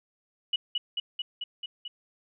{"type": "tone with echo", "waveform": "sine", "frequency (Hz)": 2931, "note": "F#7", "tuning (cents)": -17, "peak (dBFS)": -23, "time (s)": [0.53, 0.56], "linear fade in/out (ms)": 5, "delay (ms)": 220, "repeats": 6, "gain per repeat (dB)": -2, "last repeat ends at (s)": 1.88, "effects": []}